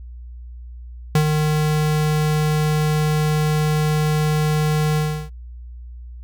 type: tone with ADSR envelope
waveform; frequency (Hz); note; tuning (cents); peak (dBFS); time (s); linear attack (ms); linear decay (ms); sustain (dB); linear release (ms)
square; 152.8; D#3; -31; -12; 1.15-5.3; 3; 79; -5; 330
effects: added 60 Hz sine -33 dBFS peak until 6.23 s